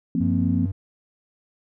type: chord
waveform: sine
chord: F suspended fourth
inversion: none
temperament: equal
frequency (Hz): 174.61 / 233.1 / 261.6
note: F3 / Bb3 / C4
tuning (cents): 0 / 0 / 0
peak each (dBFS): -24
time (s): 0.15-0.66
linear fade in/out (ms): 2
type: tone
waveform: triangle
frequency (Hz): 95.5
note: G2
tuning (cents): -45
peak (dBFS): -22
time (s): 0.2-0.72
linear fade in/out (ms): 10
effects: none